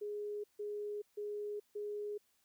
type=tone bursts; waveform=sine; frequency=415.3 Hz; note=G#4; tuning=in tune; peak=-38 dBFS; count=4; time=0.01-2.18 s; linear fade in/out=10 ms; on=430 ms; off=150 ms; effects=white hiss -75 dBFS RMS until 2.44 s

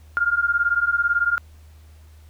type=beating tone pair; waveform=sine; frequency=1396.9 / 1414.9 Hz; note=F6 / F6; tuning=0 / +22 cents; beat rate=18 Hz; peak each=-21 / -20 dBFS; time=0.17-1.38 s; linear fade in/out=0 ms; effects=added 77 Hz sine -44 dBFS peak until 2.29 s + pink hiss -58 dBFS RMS until 2.29 s

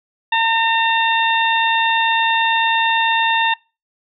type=harmonic tone; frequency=909 Hz; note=A#5; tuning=44 cents flat; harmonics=1 / 2 / 3 / 4; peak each=-16 / -19 / -21 / -22 dBFS; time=0.32-3.54 s; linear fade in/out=5 ms; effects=noise-tail reverb RT60 0.3 s tail -25 dB re dry

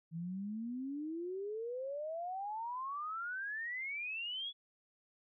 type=exponential sweep; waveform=sine; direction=up; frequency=160 to 3430 Hz; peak=-38 dBFS; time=0.11-4.53 s; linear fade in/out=50 ms; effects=none

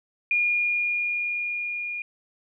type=tone with level ramp; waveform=sine; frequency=2427 Hz; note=D#7; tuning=44 cents flat; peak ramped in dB=-19 to -29 dBFS; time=0.31-2.02 s; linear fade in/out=2 ms; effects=none

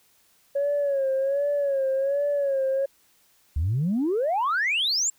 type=tone with vibrato; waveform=sine; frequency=554.4 Hz; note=C#5; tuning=in tune; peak=-20 dBFS; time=0.55-2.86 s; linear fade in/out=10 ms; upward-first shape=sine; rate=1.3 Hz; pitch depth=73 cents each way
type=exponential sweep; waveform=sine; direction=up; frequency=69.1 to 7660 Hz; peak=-20 dBFS; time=3.56-5.1 s; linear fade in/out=5 ms
effects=tanh soft clip ceiling -18 dBFS + white hiss -62 dBFS RMS until 5.18 s

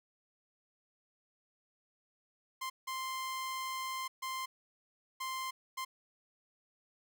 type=tone bursts at uneven times; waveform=sawtooth; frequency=1046.5 Hz; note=C6; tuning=in tune; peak=-33 dBFS; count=5; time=2.61-2.7 / 2.87-4.08 / 4.22-4.46 / 5.2-5.51 / 5.77-5.85 s; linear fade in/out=10 ms; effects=none

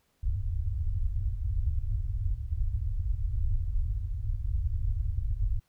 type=low-pass noise; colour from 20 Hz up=pink; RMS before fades=-29 dBFS; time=0.23-5.6 s; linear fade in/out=10 ms; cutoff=110 Hz; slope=96 dB/octave; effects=pink hiss -72 dBFS RMS until 5.68 s

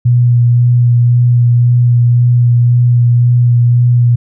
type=tone with vibrato; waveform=sine; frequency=121 Hz; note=B2; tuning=35 cents flat; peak=-5 dBFS; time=0.05-4.16 s; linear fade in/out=10 ms; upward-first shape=sine; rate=1.9 Hz; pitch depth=14 cents each way; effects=none

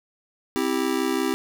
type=chord; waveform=square; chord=C major; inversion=none; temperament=just; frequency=261.6 / 327 / 392.4 Hz; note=C4 / E4 / G4; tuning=0 / -14 / +2 cents; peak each=-27 dBFS; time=0.56-1.34 s; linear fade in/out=0 ms; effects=none

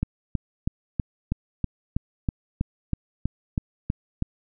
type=click train; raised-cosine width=5 ms; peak=-11 dBFS; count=14; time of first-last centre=0.03-4.224 s; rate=3.1 Hz; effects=none

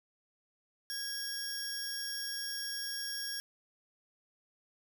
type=tone pair together; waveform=sawtooth; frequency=1648 / 5543 Hz; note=G#6 / F8; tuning=-14 / -14 cents; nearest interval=octave + major sixth; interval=2100 cents; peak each=-39 / -35 dBFS; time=0.9-3.4 s; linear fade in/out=0 ms; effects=none

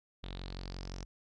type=tone with low-pass filter sweep; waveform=sawtooth; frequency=45.74 Hz; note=F#1; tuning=19 cents flat; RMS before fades=-43 dBFS; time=0.23-1.05 s; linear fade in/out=10 ms; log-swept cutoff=3600 to 5800 Hz; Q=6.2; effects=none

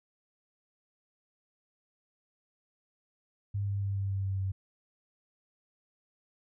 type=tone with pitch steps; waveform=sine; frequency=100.6 / 99.79 / 98.99 / 98.19 / 97.4 / 96.61 / 95.84 Hz; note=G2 / G2 / G2 / G2 / G2 / G2 / G2; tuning=+45 / +31 / +17 / +3 / -11 / -25 / -39 cents; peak=-29 dBFS; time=3.54-4.52 s; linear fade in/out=10 ms; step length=140 ms; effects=none

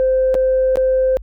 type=tone with dropouts; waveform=sine; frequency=520 Hz; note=C5; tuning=11 cents flat; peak=-11 dBFS; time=0-1.17 s; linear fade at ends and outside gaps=0 ms; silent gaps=0.343-0.351 / 0.757-0.771 s; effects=tanh soft clip ceiling -8 dBFS + added 50 Hz sine -31 dBFS peak until 1.22 s

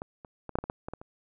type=clicks; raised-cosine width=1 ms; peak=-22 / -30 / -24 / -14 / -14 / -23 / -17 / -22 / -23 / -30 dBFS; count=10; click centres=0.019 / 0.248 / 0.493 / 0.555 / 0.587 / 0.64 / 0.699 / 0.885 / 0.936 / 1.015 s; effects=none

